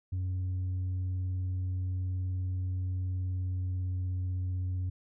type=tone with pitch glide; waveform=sine; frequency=92.1 to 91.57 Hz; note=F#2 to F#2; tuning=-7 to -17 cents; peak=-27 dBFS; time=0.12-4.9 s; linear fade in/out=10 ms; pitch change=-10 cents; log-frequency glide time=3.04-4.03 s; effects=tanh soft clip ceiling -29 dBFS